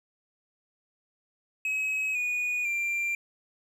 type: tone with pitch steps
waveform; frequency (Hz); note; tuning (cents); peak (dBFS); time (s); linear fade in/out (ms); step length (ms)
triangle; 2554 / 2461 / 2372; D#7 / D#7 / D7; +45 / -20 / +17; -25; 1.65-3.15; 2; 500
effects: none